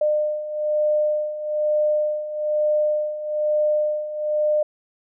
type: beating tone pair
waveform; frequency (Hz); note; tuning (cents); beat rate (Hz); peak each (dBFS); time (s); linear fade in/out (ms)
sine; 603 / 604.1; D5 / D5; +46 / +49; 1.1; -25 / -20; 0.01-4.63; 5
effects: none